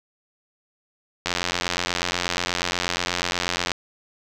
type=click train; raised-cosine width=0.2 ms; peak=-5 dBFS; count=218; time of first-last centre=1.26-3.718 s; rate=88.3 Hz; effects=none